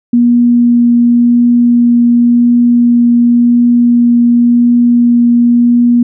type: tone with vibrato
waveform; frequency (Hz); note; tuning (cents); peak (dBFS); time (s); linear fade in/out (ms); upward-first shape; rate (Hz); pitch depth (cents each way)
sine; 239.3; A#3; +46; -4; 0.13-6.03; 5; triangle; 0.92; 8
effects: none